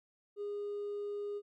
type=tone with hard clipping; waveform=triangle; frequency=410 Hz; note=G#4; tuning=22 cents flat; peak=-36 dBFS; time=0.36-1.42 s; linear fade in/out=50 ms; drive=2 dB; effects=none